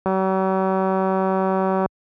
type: click train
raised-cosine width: 1 ms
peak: -8 dBFS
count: 343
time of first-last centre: 0.06-1.86 s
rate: 190 Hz
effects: high-pass 60 Hz 12 dB/octave